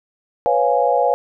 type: chord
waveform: sine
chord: C# dominant seventh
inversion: third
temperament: equal with one note detuned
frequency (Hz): 496.5 / 554.4 / 698.5 / 830.6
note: B4 / C#5 / E#5 / G#5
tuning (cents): +9 / 0 / 0 / 0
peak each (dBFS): -19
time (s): 0.46-1.14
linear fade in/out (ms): 0
effects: none